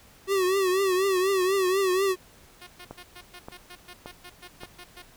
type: tone with vibrato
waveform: square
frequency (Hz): 379.1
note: F#4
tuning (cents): +42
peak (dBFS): -22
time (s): 0.27-2.16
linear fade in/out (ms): 50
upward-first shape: triangle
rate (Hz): 4.1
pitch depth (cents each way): 97
type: tone bursts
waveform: 5% pulse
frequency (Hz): 357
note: F4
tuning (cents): +38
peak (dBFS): -31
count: 14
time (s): 2.61-5.024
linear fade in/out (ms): 10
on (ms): 61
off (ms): 120
type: click train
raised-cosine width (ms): 1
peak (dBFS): -24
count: 4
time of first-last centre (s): 2.91-4.634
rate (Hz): 1.74
effects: pink hiss -54 dBFS RMS until 5.16 s